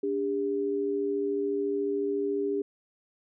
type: tone pair together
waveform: sine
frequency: 288.2 / 402.2 Hz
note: D4 / G4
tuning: -33 / +44 cents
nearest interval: tritone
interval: 577 cents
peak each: -32 / -27 dBFS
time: 0.03-2.62 s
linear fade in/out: 5 ms
effects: none